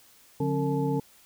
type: tone cluster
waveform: sine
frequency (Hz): 145.5 / 180.4 / 271.8 / 454.5 / 863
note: D3 / F#3 / C#4 / A#4 / A5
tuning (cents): -16 / -44 / -34 / -44 / -34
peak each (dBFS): -28 / -35 / -29 / -30 / -35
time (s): 0.4-1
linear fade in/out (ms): 5
effects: white hiss -57 dBFS RMS until 1.25 s